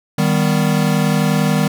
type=chord; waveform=square; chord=Eb augmented; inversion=none; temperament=equal; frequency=155.56 / 196 / 246.9 Hz; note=Eb3 / G3 / B3; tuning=0 / 0 / 0 cents; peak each=-17 / -18 / -21 dBFS; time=0.18-1.68 s; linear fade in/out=5 ms; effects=none